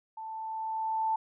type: tone with level ramp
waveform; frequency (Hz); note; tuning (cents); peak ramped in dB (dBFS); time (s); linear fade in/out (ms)
sine; 884; A5; +8; -38 to -25; 0.17-1.16; 5
effects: none